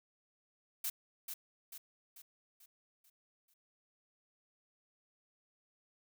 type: noise with echo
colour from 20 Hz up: blue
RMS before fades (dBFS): -37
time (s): 0.84-0.9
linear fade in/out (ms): 5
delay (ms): 440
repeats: 6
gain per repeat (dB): -6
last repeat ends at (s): 3.54
effects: none